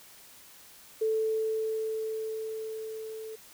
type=tone with level ramp; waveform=sine; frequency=440 Hz; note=A4; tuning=in tune; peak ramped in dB=-24 to -38 dBFS; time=1.01-3.36 s; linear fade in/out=10 ms; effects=white hiss -53 dBFS RMS until 3.53 s